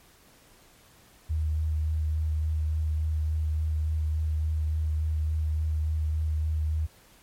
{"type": "tone with vibrato", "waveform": "sine", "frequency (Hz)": 77.78, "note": "D#2", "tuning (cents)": 0, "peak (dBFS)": -24, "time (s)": [1.29, 6.87], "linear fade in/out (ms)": 20, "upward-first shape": "sine", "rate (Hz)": 3.5, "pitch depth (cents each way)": 15, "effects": ["pink hiss -57 dBFS RMS until 7.22 s", "MP3 64 kbps"]}